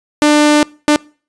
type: tone bursts at uneven times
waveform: sawtooth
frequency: 297.9 Hz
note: D4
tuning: 25 cents sharp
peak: -3 dBFS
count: 2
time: 0.22-0.63 / 0.88-0.96 s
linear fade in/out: 0 ms
effects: noise-tail reverb RT60 0.4 s tail -24 dB re dry + resampled to 22050 Hz